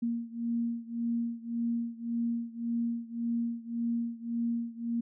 sine beating tone pair, 233.1 / 234.9 Hz, A#3 / A#3, 0 / +13 cents, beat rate 1.8 Hz, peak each -32 / -34 dBFS, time 0.02-5.01 s, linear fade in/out 10 ms, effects none

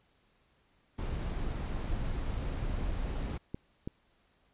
brown noise, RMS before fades -34 dBFS, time 0.98-3.38 s, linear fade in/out 10 ms
clicks, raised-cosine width 3 ms, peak -23 dBFS, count 2, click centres 3.545 / 3.875 s
effects pink hiss -70 dBFS RMS until 4.53 s + resampled to 8000 Hz

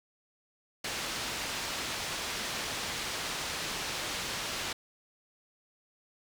white low-pass noise, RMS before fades -36 dBFS, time 0.84-4.73 s, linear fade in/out 5 ms, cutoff 5000 Hz, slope 12 dB/octave, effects none

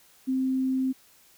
sine tone, 261.6 Hz, C4, in tune, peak -23 dBFS, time 0.27-0.93 s, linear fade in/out 20 ms, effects white hiss -58 dBFS RMS until 1.37 s

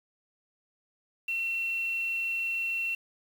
sine tone with quantisation, 2713 Hz, E7, 49 cents sharp, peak -28 dBFS, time 1.28-2.95 s, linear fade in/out 5 ms, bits 8, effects none

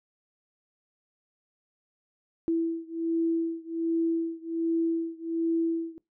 sine beating tone pair, 329.9 / 331.2 Hz, E4 / E4, +1 / +8 cents, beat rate 1.3 Hz, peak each -28 / -29 dBFS, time 2.48-5.98 s, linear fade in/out 0 ms, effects noise-tail reverb RT60 0.2 s tail -23 dB re dry

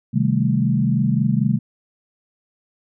sine chord, A half-diminished seventh, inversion first, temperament equal, 130.81 / 155.56 / 196 / 220 Hz, C3 / Eb3 / G3 / A3, 0 / 0 / 0 / 0 cents, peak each -20 / -22 / -21 / -21 dBFS, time 0.13-1.59 s, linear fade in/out 20 ms, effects none

